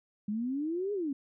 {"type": "exponential two-way sweep", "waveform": "sine", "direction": "up then down", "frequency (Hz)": [202.1, 421.3, 262.6], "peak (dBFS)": -30, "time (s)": [0.28, 1.13], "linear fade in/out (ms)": 5, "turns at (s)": 0.93, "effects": []}